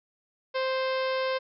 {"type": "harmonic tone", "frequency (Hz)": 523.3, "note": "C5", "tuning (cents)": 0, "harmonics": [1, 2, 3, 4, 5, 6, 7, 8, 9, 10], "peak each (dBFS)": [-27, -33, -37, -39, -41, -43, -44, -45, -46, -47], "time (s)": [0.54, 1.39], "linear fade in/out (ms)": 20, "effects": []}